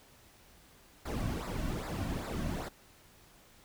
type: noise with flanger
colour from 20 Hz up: brown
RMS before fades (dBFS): -36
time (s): 1.05-2.69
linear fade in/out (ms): 10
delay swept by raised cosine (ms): 0.32 to 2.42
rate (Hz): 2.5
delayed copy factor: -0.75
effects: pink hiss -60 dBFS RMS until 3.64 s